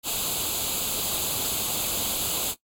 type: noise with comb filter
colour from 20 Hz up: white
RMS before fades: -27 dBFS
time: 0.03-2.55 s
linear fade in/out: 50 ms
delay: 0.27 ms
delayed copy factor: +0.75
effects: noise-tail reverb RT60 0.1 s tail -18 dB re dry + AAC 64 kbps